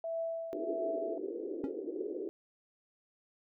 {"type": "tone with tremolo", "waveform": "sine", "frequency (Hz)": 660, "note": "E5", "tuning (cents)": 2, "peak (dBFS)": -32, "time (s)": [0.04, 1.18], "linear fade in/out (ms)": 2, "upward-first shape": "triangle", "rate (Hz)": 1.5, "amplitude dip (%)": 65}
{"type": "band-pass noise", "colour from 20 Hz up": "pink", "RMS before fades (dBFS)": -39, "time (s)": [0.53, 2.29], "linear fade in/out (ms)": 0, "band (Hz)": [320, 460], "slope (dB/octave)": 48}
{"type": "tone with exponential decay", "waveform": "triangle", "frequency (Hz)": 277.2, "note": "C#4", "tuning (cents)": 0, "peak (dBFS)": -26, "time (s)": [1.64, 1.74], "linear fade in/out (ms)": 1, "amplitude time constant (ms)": 20}
{"effects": []}